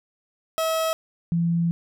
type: tone pair in turn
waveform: 30% pulse / sine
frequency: 645 / 169.17 Hz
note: E5 / E3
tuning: -38 / +45 cents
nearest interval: octave + major seventh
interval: 2317 cents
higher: first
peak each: -19 dBFS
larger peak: neither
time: 0.58-0.93 / 1.32-1.71 s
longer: second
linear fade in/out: 0 ms
effects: none

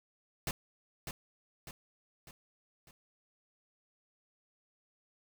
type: noise with echo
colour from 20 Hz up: pink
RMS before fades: -35 dBFS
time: 0.47-0.51 s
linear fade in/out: 2 ms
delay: 600 ms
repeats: 4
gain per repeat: -6 dB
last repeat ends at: 2.91 s
effects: none

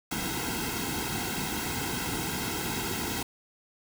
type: noise with comb filter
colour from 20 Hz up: pink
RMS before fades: -32 dBFS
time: 0.11-3.23 s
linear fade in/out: 5 ms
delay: 1.7 ms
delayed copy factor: -1
effects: none

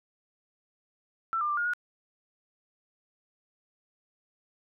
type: tone with pitch steps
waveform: sine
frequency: 1337 / 1198 / 1182 / 1423 / 1449 Hz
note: E6 / D6 / D6 / F6 / F#6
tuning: +24 / +34 / +11 / +32 / -37 cents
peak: -26 dBFS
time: 1.33-1.735 s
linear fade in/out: 0 ms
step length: 81 ms
effects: none

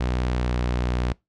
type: tone with pitch glide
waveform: sawtooth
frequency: 61.74 to 61.03 Hz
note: B1 to B1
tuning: 0 to -20 cents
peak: -18 dBFS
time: 0-1.13 s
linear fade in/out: 10 ms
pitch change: -20 cents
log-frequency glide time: 0.25-0.6 s
effects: noise-tail reverb RT60 0.2 s tail -24 dB re dry + low-pass 5000 Hz 12 dB/octave

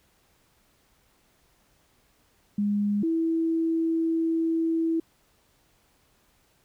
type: tone pair in turn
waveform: sine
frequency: 205.1 / 327.3 Hz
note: G#3 / E4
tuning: -21 / -12 cents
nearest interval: minor sixth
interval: 809 cents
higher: second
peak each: -22 dBFS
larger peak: neither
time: 2.58-3.03 / 3.03-5 s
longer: second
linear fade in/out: 5 ms
effects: pink hiss -65 dBFS RMS until 6.64 s

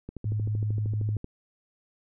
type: click train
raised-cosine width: 3 ms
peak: -24 dBFS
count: 16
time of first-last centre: 0.09-1.244 s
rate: 13 Hz
type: tone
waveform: sine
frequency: 106.1 Hz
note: G#2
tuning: 38 cents sharp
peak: -25 dBFS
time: 0.25-1.17 s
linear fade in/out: 5 ms
effects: none

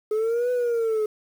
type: linear two-way sweep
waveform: sine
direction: up then down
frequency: 423.2 to 499.2 to 423.2 Hz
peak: -18 dBFS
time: 0.11-1.06 s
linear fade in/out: 5 ms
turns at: 0.51 s
effects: tanh soft clip ceiling -20 dBFS + 8-bit

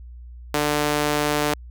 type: tone with high-pass filter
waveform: sawtooth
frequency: 148.3 Hz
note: D3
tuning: 17 cents sharp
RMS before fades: -22 dBFS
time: 0.54-1.54 s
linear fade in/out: 2 ms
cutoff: 370 Hz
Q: 0.76
effects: added 60 Hz sine -37 dBFS peak until 1.7 s

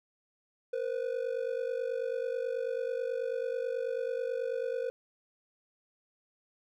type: ring-modulated tone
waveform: triangle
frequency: 493.9 Hz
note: B4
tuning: in tune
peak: -26 dBFS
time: 0.73-4.9 s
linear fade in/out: 0 ms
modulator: 24.6 Hz
effects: none

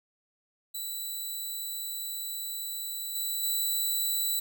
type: tone with level steps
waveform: 5% pulse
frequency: 3969 Hz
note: B7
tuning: 8 cents sharp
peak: -26 / -22 / -19 dBFS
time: 0.74-4.4 s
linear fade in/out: 10 ms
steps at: 3.15 / 3.43 s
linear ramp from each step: 5 ms
effects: none

